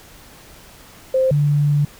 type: tone pair in turn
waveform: sine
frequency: 523.3 / 145.96 Hz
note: C5 / D3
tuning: 0 / -10 cents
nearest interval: octave + minor seventh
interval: 2210 cents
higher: first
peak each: -13 dBFS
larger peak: neither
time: 1.14-1.31 / 1.31-1.85 s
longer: second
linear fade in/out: 5 ms
effects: pink hiss -44 dBFS RMS until 1.99 s